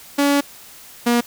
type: tone pair in turn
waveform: sawtooth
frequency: 283.9 / 238.7 Hz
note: C#4 / A#3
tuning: +41 / +41 cents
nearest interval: minor third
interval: 300 cents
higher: first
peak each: -10 / -10 dBFS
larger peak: neither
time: 0.18-0.41 / 1.06-1.21 s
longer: first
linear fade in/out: 10 ms
effects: white hiss -42 dBFS RMS until 1.26 s